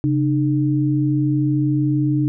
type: tone pair together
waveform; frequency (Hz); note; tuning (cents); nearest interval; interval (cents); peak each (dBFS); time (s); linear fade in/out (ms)
sine; 135.3 / 302.3; C#3 / D#4; -42 / -50; octave + major second; 1392; -18; 0.04-2.28; 0
effects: none